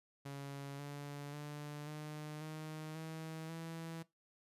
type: tone with pitch steps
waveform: sawtooth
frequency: 140 / 143.77 / 147.64 / 151.62 / 155.7 / 159.89 / 164.2 Hz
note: C#3 / D3 / D3 / D#3 / D#3 / D#3 / E3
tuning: +18 / -36 / +9 / -44 / +2 / +47 / -6 cents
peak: -40 dBFS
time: 0.25-4.03 s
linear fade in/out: 10 ms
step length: 540 ms
effects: noise-tail reverb RT60 0.2 s tail -20 dB re dry + resampled to 32000 Hz